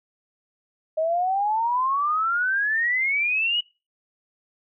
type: exponential sweep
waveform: sine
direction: up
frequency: 622.3 to 2960 Hz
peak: -20 dBFS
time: 0.97-3.61 s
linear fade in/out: 10 ms
effects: noise-tail reverb RT60 0.3 s tail -24 dB re dry